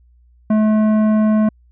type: tone with tanh clipping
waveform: triangle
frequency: 215.3 Hz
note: A3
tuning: 37 cents flat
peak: -13 dBFS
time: 0.5-1.49 s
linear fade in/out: 5 ms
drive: 16 dB
effects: added 60 Hz sine -48 dBFS peak until 1.71 s